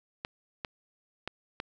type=clicks; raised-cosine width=0.3 ms; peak=-18 dBFS; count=4; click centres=0.249 / 0.648 / 1.276 / 1.601 s; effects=none